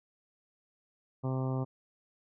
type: harmonic tone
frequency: 130.81 Hz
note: C3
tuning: in tune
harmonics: 1 / 2 / 3 / 4 / 5 / 6 / 7 / 8 / 9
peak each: -31 / -37 / -41 / -43 / -45 / -47 / -48 / -49 / -50 dBFS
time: 1.23-1.65 s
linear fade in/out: 20 ms
effects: none